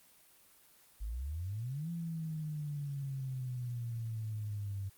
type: exponential two-way sweep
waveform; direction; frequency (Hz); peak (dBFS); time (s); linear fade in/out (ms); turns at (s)
sine; up then down; 49 to 170.8 to 96.9; -36; 1-4.9; 20; 1.9
effects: white hiss -63 dBFS RMS until 4.97 s + Opus 24 kbps